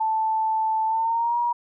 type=tone with pitch glide; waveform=sine; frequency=880 to 954.1 Hz; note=A5 to A#5; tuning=0 to +40 cents; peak=-20 dBFS; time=0-1.53 s; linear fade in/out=10 ms; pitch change=+140 cents; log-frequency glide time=0.86-1.38 s; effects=none